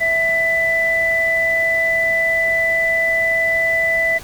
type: tone pair together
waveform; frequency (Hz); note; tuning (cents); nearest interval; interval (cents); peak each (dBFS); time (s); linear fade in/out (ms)
sine; 659.3 / 1992.9; E5 / B6; 0 / +15; octave + perfect fifth; 1915; -21 / -15; 0-4.19; 20
effects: pink hiss -37 dBFS RMS until 4.23 s